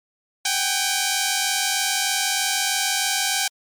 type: tone pair together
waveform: 5% pulse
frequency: 761.8 / 805 Hz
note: G5 / G5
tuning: -50 / +46 cents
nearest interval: minor second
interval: 96 cents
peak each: -11 dBFS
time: 0.45-3.48 s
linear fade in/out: 5 ms
effects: MP3 96 kbps